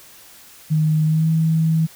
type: tone with pitch glide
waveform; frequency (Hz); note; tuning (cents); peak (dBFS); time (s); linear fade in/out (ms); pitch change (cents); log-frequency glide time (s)
sine; 155.4 to 160.79; D#3 to E3; -2 to -43; -14; 0.7-1.87; 20; +59; 1.05-1.28
effects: white hiss -45 dBFS RMS until 1.95 s